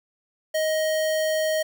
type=tone; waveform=square; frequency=627 Hz; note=D#5; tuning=13 cents sharp; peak=-22 dBFS; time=0.54-1.63 s; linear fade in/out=10 ms; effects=9-bit